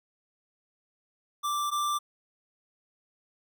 square tone pair in turn, 1174.7 / 1178.8 Hz, D6 / D6, 0 / +6 cents, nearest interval unison, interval 6 cents, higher second, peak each -28 / -27 dBFS, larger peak second, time 1.43-1.71 / 1.71-1.99 s, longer neither, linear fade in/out 20 ms, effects none

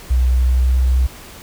sine tone with pitch glide, 62.7 to 63.87 Hz, B1 to C2, +27 to -41 cents, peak -11 dBFS, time 0.1-1.07 s, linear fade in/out 10 ms, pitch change +32 cents, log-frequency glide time 0.43-0.79 s, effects pink hiss -38 dBFS RMS until 1.42 s

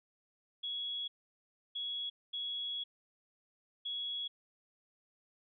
sine tone bursts at uneven times, 3347 Hz, G#7, 13 cents sharp, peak -36 dBFS, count 4, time 0.63-1.08 / 1.75-2.1 / 2.33-2.84 / 3.85-4.28 s, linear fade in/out 10 ms, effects none

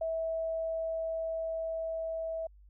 sine tone with level ramp, 651 Hz, E5, 22 cents flat, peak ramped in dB -30 to -33 dBFS, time 0.01-2.47 s, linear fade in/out 5 ms, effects added 50 Hz sine -54 dBFS peak until 2.69 s

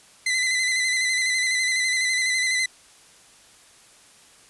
sawtooth tone with vibrato, 2028 Hz, B6, 45 cents sharp, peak -17 dBFS, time 0.26-2.66 s, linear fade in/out 5 ms, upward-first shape square, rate 12 Hz, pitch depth 32 cents each way, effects white hiss -52 dBFS RMS until 4.49 s + resampled to 24000 Hz

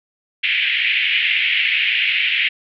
pink band-pass noise, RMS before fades -18 dBFS, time 0.43-2.49 s, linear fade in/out 10 ms, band 2000 to 3100 Hz, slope 48 dB/octave, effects none

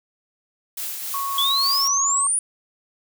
blue noise with tremolo, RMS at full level -28 dBFS, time 0.77-1.88 s, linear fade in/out 5 ms, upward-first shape triangle, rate 3.5 Hz, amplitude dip 40%
sine tone, 1105 Hz, C#6, 6 cents flat, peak -24 dBFS, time 1.14-2.27 s, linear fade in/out 2 ms
sine exponential sweep, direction up, 3322 to 9890 Hz, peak -18 dBFS, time 1.38-2.39 s, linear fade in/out 2 ms
effects none

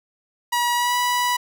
sawtooth tone with pitch glide, 963 to 981 Hz, B5 to B5, -44 to -12 cents, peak -15 dBFS, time 0.52-1.37 s, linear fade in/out 10 ms, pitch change +32 cents, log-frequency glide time 0.75-0.96 s, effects none

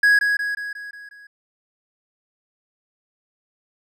triangle tone with echo, 1661.2 Hz, G#6, in tune, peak -10 dBFS, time 0.03-0.19 s, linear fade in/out 5 ms, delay 180 ms, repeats 6, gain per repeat -5 dB, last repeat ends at 1.27 s, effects none

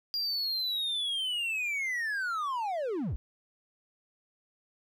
triangle linear sweep, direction down, 4822 to 39.61 Hz, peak -28 dBFS, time 0.14-3.16 s, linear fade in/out 0 ms, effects none

